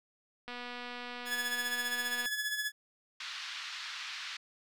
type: click train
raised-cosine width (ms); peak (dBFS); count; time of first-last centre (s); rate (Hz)
0.3; -27; 435; 0.48-2.259; 244
type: tone with tremolo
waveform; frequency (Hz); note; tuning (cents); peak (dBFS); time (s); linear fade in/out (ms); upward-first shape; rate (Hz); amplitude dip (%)
sawtooth; 1703; G#6; +43; -27; 1.25-2.72; 50; sine; 15; 55
type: band-pass noise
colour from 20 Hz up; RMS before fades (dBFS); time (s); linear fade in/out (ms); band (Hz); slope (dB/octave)
white; -42; 3.2-4.37; 5; 1200 to 4500; 24
effects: none